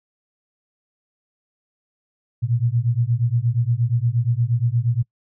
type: beating tone pair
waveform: sine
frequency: 114.6 / 123.1 Hz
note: A#2 / B2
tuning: -29 / -5 cents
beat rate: 8.5 Hz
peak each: -20 dBFS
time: 2.42-5.03 s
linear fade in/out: 20 ms
effects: noise-tail reverb RT60 0.1 s tail -25 dB re dry